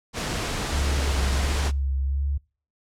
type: noise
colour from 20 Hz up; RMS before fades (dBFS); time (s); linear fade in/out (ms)
pink; -28; 0.13-1.72; 50
type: tone with vibrato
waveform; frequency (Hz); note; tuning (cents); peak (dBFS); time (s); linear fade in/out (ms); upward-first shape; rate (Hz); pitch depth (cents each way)
sine; 68.9; C#2; -10; -22; 0.71-2.38; 10; sine; 1.4; 39
effects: noise-tail reverb RT60 0.4 s tail -26 dB re dry + low-pass 8000 Hz 12 dB/octave